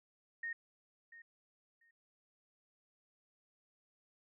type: tone with echo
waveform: sine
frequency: 1851 Hz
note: A#6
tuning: 13 cents flat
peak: -38 dBFS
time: 0.43-0.53 s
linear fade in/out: 5 ms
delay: 690 ms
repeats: 2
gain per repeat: -15 dB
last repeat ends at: 1.91 s
effects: none